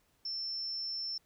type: tone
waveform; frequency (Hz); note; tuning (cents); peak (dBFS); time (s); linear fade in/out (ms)
sine; 5360; E8; +28; -35; 0.25-1.18; 5
effects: pink hiss -72 dBFS RMS until 1.25 s